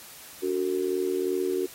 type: tone with amplitude modulation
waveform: sine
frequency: 370 Hz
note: F#4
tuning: in tune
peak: -20 dBFS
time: 0.42-1.67 s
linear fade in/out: 20 ms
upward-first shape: sine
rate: 82.7 Hz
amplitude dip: 90%
effects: white hiss -46 dBFS RMS until 1.74 s + AAC 48 kbps